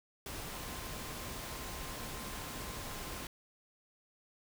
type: tone in noise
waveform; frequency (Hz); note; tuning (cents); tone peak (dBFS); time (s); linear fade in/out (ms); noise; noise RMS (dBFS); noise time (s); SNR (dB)
sine; 1046.5; C6; 0; -53; 0.51-3.23; 2; pink; -43; 0.26-3.27; -13
effects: none